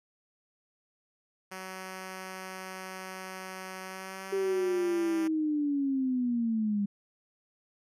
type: tone with pitch glide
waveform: 5% pulse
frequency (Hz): 187.8 to 197.82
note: F#3 to G3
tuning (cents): +26 to +16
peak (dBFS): -28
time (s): 1.51-5.28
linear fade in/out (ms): 10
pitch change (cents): +90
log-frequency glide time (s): 3.83-4.97
type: linear sweep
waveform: sine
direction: down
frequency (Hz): 391.5 to 199.3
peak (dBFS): -26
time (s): 4.32-6.86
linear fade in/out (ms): 10
effects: resampled to 32000 Hz